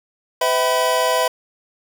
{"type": "tone cluster", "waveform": "square", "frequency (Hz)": [507, 649, 764, 996], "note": ["B4", "E5", "G5", "B5"], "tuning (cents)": [45, -27, -45, 14], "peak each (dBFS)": [-22, -21, -28, -21], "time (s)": [0.41, 1.28], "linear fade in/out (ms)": 5, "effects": []}